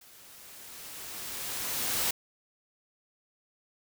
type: noise with level ramp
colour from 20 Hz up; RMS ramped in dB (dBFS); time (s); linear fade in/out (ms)
white; -55 to -28; 0.01-2.11; 5
effects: none